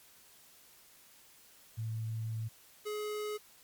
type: tone pair in turn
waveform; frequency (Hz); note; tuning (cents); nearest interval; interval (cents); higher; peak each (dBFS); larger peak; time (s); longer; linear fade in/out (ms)
sine / square; 111.7 / 421.7; A2 / G#4; +27 / +26; octave + major seventh; 2299; second; -34 / -36; first; 1.77-2.49 / 2.85-3.38; first; 20
effects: white hiss -60 dBFS RMS until 3.63 s + MP3 96 kbps